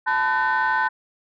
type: tone cluster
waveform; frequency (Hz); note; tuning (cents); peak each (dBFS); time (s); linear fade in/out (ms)
sine; 874 / 1006 / 1512 / 1812; A5 / B5 / F#6 / A#6; -12 / +32 / +37 / -50; -22 / -23 / -21 / -27; 0.06-0.89; 20
effects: tanh soft clip ceiling -13 dBFS